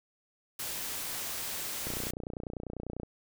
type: noise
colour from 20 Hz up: white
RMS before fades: -37 dBFS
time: 0.59-2.11 s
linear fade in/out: 5 ms
type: click train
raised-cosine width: 2 ms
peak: -24 dBFS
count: 36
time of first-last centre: 1.87-3.033 s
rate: 30.1 Hz
effects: none